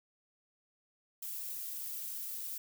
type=noise with flanger; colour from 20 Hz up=violet; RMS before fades=-41 dBFS; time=1.22-2.58 s; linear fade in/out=5 ms; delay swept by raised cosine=1.5 to 3.7 ms; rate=2.8 Hz; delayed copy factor=+0.65; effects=none